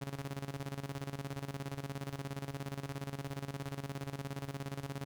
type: tone with tremolo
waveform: sawtooth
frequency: 138.59 Hz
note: C#3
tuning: in tune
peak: -33 dBFS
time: 0.01-5.05 s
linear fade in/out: 10 ms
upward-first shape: square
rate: 17 Hz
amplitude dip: 75%
effects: none